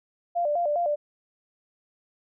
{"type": "tone with vibrato", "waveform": "sine", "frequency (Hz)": 640, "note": "D#5", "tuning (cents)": 49, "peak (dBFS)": -22, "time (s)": [0.35, 0.96], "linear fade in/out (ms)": 20, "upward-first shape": "square", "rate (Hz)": 4.9, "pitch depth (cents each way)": 140, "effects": []}